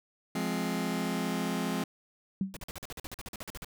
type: chord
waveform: sawtooth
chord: F minor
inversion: none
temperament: just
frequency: 174.61 / 209.5 / 261.9 Hz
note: F3 / Ab3 / C4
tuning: 0 / +15 / +2 cents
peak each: -30 dBFS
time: 0.35-1.84 s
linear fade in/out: 5 ms
type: tone with exponential decay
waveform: sine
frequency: 192.5 Hz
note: G3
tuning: 31 cents flat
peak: -24 dBFS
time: 2.41-2.59 s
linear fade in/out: 2 ms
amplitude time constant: 39 ms
type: noise bursts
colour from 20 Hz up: pink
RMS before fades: -41 dBFS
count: 16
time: 2.54-3.646 s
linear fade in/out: 0 ms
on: 26 ms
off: 46 ms
effects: none